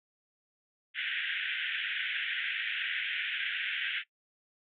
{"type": "band-pass noise", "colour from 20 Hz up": "pink", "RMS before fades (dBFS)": -34, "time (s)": [0.94, 4.04], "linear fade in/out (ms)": 50, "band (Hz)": [1500, 3400], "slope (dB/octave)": 96, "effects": ["noise-tail reverb RT60 0.1 s tail -19 dB re dry", "MP3 96 kbps"]}